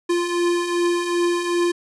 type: beating tone pair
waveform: square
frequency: 345.5 / 348.1 Hz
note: F4 / F4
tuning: -19 / -6 cents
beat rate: 2.6 Hz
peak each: -27 / -20 dBFS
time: 0.09-1.72 s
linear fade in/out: 10 ms
effects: resampled to 24000 Hz